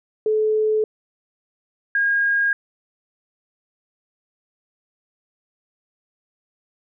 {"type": "tone pair in turn", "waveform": "sine", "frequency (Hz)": [431.8, 1627.2], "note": ["A4", "G#6"], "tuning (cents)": [-33, -36], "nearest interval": "octave + major seventh", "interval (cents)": 2297, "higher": "second", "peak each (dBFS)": -16, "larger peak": "neither", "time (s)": [[0.26, 0.84], [1.95, 2.53]], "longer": "neither", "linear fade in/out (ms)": 2, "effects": []}